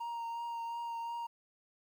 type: tone with vibrato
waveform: triangle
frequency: 932.3 Hz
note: A#5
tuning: in tune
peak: -35 dBFS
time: 0-1.27 s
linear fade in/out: 10 ms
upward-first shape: triangle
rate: 2.8 Hz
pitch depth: 18 cents each way
effects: 11-bit